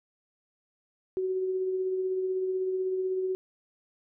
sine tone with tremolo, 374.4 Hz, F#4, 20 cents sharp, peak -25 dBFS, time 1.17-3.35 s, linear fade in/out 0 ms, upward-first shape triangle, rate 16 Hz, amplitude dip 35%, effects none

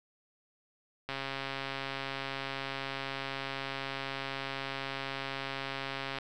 click train, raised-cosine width 0.3 ms, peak -20 dBFS, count 694, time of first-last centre 1.09-6.186 s, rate 136 Hz, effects none

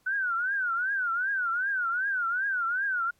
sine tone with vibrato, 1484 Hz, F#6, 5 cents sharp, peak -25 dBFS, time 0.06-3.11 s, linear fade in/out 10 ms, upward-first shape triangle, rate 2.6 Hz, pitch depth 190 cents each way, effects pink hiss -68 dBFS RMS until 3.19 s + MP3 64 kbps

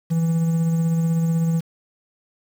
triangle tone with tremolo, 164.81 Hz, E3, in tune, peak -14 dBFS, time 0.1-1.61 s, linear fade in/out 20 ms, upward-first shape sine, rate 16 Hz, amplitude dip 25%, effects 7-bit

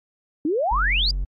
sine exponential sweep, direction up, 284.6 to 4978 Hz, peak -19 dBFS, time 0.45-1.11 s, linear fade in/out 2 ms
triangle tone, 46.01 Hz, F#1, 9 cents flat, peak -20 dBFS, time 0.71-1.25 s, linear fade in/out 10 ms
effects AAC 64 kbps

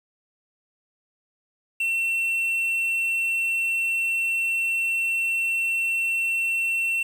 triangle tone with quantisation, 2705 Hz, E7, 44 cents sharp, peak -20 dBFS, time 1.8-7.03 s, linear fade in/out 5 ms, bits 8, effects none

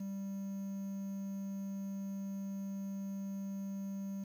triangle tone with quantisation, 196 Hz, G3, in tune, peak -36 dBFS, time 0-4.24 s, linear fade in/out 5 ms, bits 10, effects none

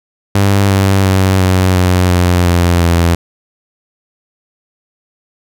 sawtooth tone with pitch steps, 99.3 / 97.14 / 95.04 / 92.97 / 90.95 / 88.98 / 87.05 / 85.16 Hz, G2 / G2 / F#2 / F#2 / F#2 / F2 / F2 / F2, +23 / -15 / +47 / +9 / -29 / +33 / -5 / -43 cents, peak -4 dBFS, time 0.35-3.15 s, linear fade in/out 5 ms, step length 350 ms, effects none

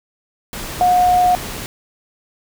sine tone in noise, 722 Hz, F#5, 43 cents flat, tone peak -10 dBFS, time 0.81-1.35 s, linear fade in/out 0 ms, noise pink, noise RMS -28 dBFS, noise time 0.53-1.66 s, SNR +15 dB, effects none

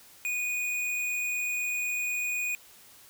square tone, 2468 Hz, D#7, 15 cents flat, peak -29 dBFS, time 0.25-2.55 s, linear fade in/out 0 ms, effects white hiss -54 dBFS RMS until 3.09 s

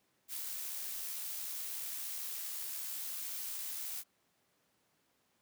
blue noise with amplitude modulation, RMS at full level -40 dBFS, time 0.28-4.04 s, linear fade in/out 50 ms, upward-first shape sine, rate 73.4 Hz, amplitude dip 25%, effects pink hiss -75 dBFS RMS until 5.41 s + high-pass 150 Hz 12 dB/octave

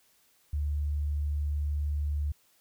sine tone, 73.42 Hz, D2, in tune, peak -27 dBFS, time 0.53-2.32 s, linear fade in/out 5 ms, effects white hiss -66 dBFS RMS until 2.6 s

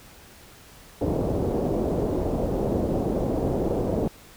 white low-pass noise, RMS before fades -25 dBFS, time 1.01-4.08 s, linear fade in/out 5 ms, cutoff 570 Hz, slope 24 dB/octave, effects pink hiss -49 dBFS RMS until 4.36 s

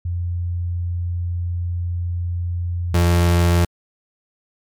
sine / 35% pulse tone pair in turn, 87.31 / 86.46 Hz, F2 / F2, 0 / -17 cents, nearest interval unison, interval 17 cents, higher first, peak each -20 / -11 dBFS, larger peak second, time 0.05-2.94 / 2.94-3.65 s, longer first, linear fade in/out 5 ms, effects MP3 96 kbps

